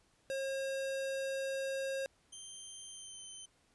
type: tone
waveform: square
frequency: 539 Hz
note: C#5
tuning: 49 cents flat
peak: -36 dBFS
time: 0.3-2.06 s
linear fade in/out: 0 ms
type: tone with pitch glide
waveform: 5% pulse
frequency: 3136 to 3082 Hz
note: G7 to G7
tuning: 0 to -30 cents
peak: -38 dBFS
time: 2.32-3.46 s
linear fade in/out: 10 ms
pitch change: -30 cents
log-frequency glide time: 2.9-3.21 s
effects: pink hiss -71 dBFS RMS until 3.74 s + resampled to 24000 Hz